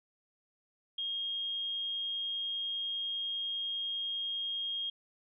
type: tone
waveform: sine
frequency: 3245 Hz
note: G#7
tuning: 41 cents flat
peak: -33 dBFS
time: 0.98-4.9 s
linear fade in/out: 5 ms
effects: none